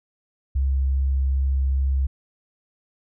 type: tone with vibrato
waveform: sine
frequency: 67.2 Hz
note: C2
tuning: 47 cents sharp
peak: -18 dBFS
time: 0.55-2.07 s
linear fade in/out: 10 ms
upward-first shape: triangle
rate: 2.5 Hz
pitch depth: 8 cents each way
effects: none